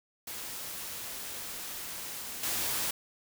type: noise with level steps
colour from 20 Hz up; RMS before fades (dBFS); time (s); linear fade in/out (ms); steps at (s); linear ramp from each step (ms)
white; -40 / -32; 0.27-2.91; 5; 2.43; 5
effects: none